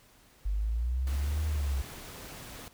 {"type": "linear two-way sweep", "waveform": "sine", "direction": "up then down", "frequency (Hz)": [47.92, 77.78, 65.3], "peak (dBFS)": -27, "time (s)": [0.45, 1.82], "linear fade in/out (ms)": 10, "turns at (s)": 1.46}
{"type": "noise", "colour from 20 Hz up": "pink", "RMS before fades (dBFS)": -45, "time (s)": [1.07, 2.68], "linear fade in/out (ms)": 0}
{"effects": ["pink hiss -60 dBFS RMS until 2.73 s"]}